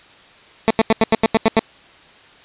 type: tone bursts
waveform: 15% pulse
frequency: 222.8 Hz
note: A3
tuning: 22 cents sharp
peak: -4 dBFS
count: 9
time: 0.68-1.593 s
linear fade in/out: 0 ms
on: 25 ms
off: 86 ms
effects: white hiss -46 dBFS RMS until 2.44 s + resampled to 8000 Hz